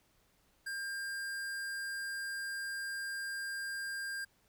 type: tone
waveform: square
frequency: 1600 Hz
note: G6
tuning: 35 cents sharp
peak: -38 dBFS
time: 0.66-4.25 s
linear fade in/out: 10 ms
effects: pink hiss -71 dBFS RMS until 4.48 s

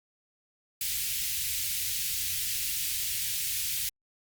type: band-stop noise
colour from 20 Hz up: white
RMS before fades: -31 dBFS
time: 0.81-3.89 s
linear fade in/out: 2 ms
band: 130 to 2200 Hz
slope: 24 dB/octave
effects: Opus 48 kbps

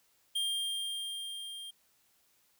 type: tone with level ramp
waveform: square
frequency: 3199 Hz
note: G7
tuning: 34 cents sharp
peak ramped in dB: -30 to -43 dBFS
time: 0.35-1.71 s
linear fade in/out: 10 ms
effects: white hiss -70 dBFS RMS until 2.59 s

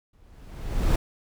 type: noise with exponential growth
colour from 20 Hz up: brown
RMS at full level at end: -18 dBFS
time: 0.13-0.96 s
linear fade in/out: 5 ms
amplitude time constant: 180 ms
effects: none

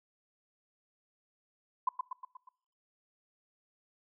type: tone with echo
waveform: sine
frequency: 1016 Hz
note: B5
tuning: 49 cents sharp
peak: -25 dBFS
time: 1.87-1.89 s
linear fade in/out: 5 ms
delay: 120 ms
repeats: 5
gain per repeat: -5 dB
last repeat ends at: 2.49 s
effects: noise-tail reverb RT60 0.7 s tail -24 dB re dry

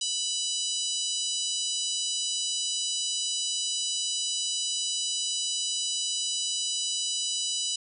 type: harmonic tone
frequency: 987.8 Hz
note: B5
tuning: in tune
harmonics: 3 / 4 / 5 / 6 / 7 / 8 / 9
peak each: -33 / -34 / -35 / -36 / -36 / -37 / -38 dBFS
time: 0.01-7.76 s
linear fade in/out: 5 ms
effects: none

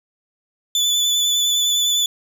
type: tone with vibrato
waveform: 30% pulse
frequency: 3484 Hz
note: A7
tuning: 18 cents flat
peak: -13 dBFS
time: 0.75-2.06 s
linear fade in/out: 2 ms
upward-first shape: sine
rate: 9.9 Hz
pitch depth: 20 cents each way
effects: none

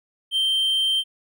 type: tone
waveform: triangle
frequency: 3136 Hz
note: G7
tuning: in tune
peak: -17 dBFS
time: 0.31-1.04 s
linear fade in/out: 50 ms
effects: none

